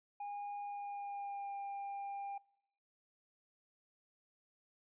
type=tone with pitch glide; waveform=triangle; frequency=816 to 798.7 Hz; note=G#5 to G5; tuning=-31 to +32 cents; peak=-39 dBFS; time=0.2-2.38 s; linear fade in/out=5 ms; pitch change=-37 cents; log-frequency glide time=0.61-1.55 s; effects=noise-tail reverb RT60 0.8 s tail -25 dB re dry + resampled to 8000 Hz